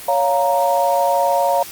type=chord; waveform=sine; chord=Bb minor; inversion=first; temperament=just; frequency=559.4 / 699.2 / 932.3 Hz; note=Db5 / F5 / Bb5; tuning=+16 / +2 / 0 cents; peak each=-18 dBFS; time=0.08-1.63 s; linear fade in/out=5 ms; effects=white hiss -34 dBFS RMS until 1.71 s + Opus 24 kbps